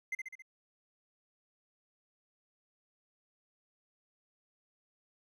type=tone with echo; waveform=triangle; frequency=2074 Hz; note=C7; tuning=16 cents flat; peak=-31 dBFS; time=0.12-0.15 s; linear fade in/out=5 ms; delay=68 ms; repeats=4; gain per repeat=-4 dB; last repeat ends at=0.422 s; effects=none